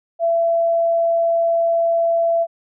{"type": "tone", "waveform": "sine", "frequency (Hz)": 671, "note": "E5", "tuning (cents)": 31, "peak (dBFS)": -14, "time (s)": [0.19, 2.47], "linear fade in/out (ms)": 50, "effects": []}